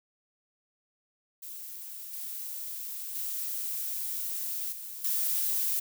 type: noise with level steps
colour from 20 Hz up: violet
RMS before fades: -42 / -38 / -34 / -41 / -29 dBFS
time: 1.42-5.8 s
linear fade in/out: 10 ms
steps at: 2.13 / 3.15 / 4.72 / 5.04 s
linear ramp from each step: 5 ms
effects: none